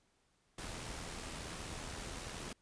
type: noise with amplitude modulation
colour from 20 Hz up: pink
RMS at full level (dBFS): -43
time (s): 0.58-2.53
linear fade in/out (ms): 5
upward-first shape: sine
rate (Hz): 81.2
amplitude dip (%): 40
effects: pink hiss -75 dBFS RMS until 2.61 s + resampled to 22050 Hz